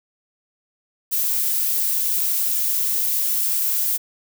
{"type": "noise", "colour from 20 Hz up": "violet", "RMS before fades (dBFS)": -21, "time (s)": [1.11, 3.98], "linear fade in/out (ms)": 20, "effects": []}